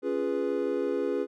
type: chord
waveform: triangle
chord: C# dominant seventh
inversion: none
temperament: equal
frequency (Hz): 277.2 / 349.2 / 415.3 / 493.9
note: C#4 / E#4 / G#4 / B4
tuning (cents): 0 / 0 / 0 / 0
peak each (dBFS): -31 / -31 / -28 / -30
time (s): 0.02-1.27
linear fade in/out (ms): 50
effects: none